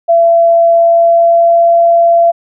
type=tone with pitch glide; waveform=sine; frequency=674 to 679.5 Hz; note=E5 to F5; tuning=+38 to -48 cents; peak=-4 dBFS; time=0.08-2.32 s; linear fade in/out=20 ms; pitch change=+14 cents; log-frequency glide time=0.73-1.69 s; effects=none

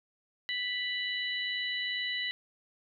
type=harmonic tone; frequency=987.8 Hz; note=B5; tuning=in tune; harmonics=2 / 3 / 4; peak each=-34 / -36 / -37 dBFS; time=0.49-2.31 s; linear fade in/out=0 ms; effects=none

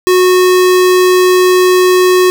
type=tone; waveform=square; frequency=366.2 Hz; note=F#4; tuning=18 cents flat; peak=-6 dBFS; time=0.07-2.3 s; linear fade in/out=0 ms; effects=none

